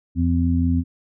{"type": "harmonic tone", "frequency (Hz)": 85.1, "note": "F2", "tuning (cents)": -44, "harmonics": [1, 2, 3], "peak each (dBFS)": [-19, -25, -20], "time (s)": [0.15, 0.84], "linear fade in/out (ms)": 50, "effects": []}